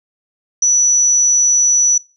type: tone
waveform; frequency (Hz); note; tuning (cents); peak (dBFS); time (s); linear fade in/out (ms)
sine; 5920; F#8; 0; -9; 0.62-1.98; 5
effects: noise-tail reverb RT60 0.3 s tail -22 dB re dry